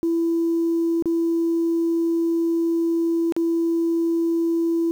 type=tone with dropouts; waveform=sine; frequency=333.5 Hz; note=E4; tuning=20 cents sharp; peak=-17 dBFS; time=0.03-4.91 s; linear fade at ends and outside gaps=0 ms; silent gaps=1.024-1.057 / 3.323-3.365 s; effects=tanh soft clip ceiling -14 dBFS + 8-bit